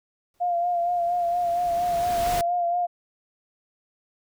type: noise with exponential growth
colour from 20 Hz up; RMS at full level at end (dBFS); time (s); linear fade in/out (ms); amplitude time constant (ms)
pink; -29; 0.34-2.41; 1; 450
type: tone with vibrato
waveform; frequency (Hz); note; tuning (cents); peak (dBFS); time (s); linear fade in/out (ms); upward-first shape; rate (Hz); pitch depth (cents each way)
sine; 698.5; F5; 0; -21; 0.4-2.87; 20; sine; 4.3; 34
effects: none